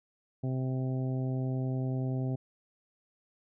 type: harmonic tone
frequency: 130.1 Hz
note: C3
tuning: 9 cents flat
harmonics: 1 / 2 / 3 / 4 / 5 / 6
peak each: -30 / -36 / -42 / -47 / -45 / -51 dBFS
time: 0.43-2.36 s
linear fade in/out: 10 ms
effects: none